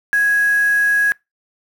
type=tone with quantisation; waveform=sine; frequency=1661.2 Hz; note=G#6; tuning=in tune; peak=-12 dBFS; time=0.13-1.12 s; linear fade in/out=0 ms; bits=5; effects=noise-tail reverb RT60 0.2 s tail -24 dB re dry